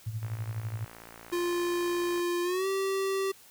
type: tone with tremolo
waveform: sine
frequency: 110 Hz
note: A2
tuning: in tune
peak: -29 dBFS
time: 0.06-0.85 s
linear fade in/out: 10 ms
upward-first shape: sine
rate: 12 Hz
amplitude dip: 70%
type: click train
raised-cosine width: 0.5 ms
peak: -31 dBFS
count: 113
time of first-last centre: 0.23-2.195 s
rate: 57 Hz
type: tone with pitch glide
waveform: square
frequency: 349.2 to 387.5 Hz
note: F4 to G4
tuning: 0 to -20 cents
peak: -28 dBFS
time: 1.32-3.32 s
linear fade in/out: 10 ms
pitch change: +180 cents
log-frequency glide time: 2.43-2.67 s
effects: white hiss -55 dBFS RMS until 3.5 s